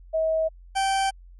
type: tone pair in turn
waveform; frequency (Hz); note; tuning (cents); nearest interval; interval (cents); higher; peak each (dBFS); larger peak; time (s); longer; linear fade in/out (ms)
sine / 40% pulse; 640 / 777.3; D#5 / G5; +49 / -15; minor third; 336; second; -20; neither; 0.13-0.49 / 0.75-1.11; neither; 20
effects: added 44 Hz sine -44 dBFS peak until 1.39 s + MP3 48 kbps